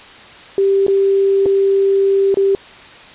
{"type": "tone with dropouts", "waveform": "sine", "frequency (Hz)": 392, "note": "G4", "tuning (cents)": 0, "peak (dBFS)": -10, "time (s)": [0.58, 2.55], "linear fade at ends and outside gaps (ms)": 1, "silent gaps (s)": [[0.866, 0.881], [1.458, 1.462], [2.343, 2.371]], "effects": ["white hiss -38 dBFS RMS until 3.14 s", "resampled to 8000 Hz"]}